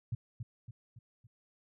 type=tone with echo; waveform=sine; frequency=116.9 Hz; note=A#2; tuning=5 cents sharp; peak=-31 dBFS; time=0.12-0.15 s; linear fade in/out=5 ms; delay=280 ms; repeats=4; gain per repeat=-6 dB; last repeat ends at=1.27 s; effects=none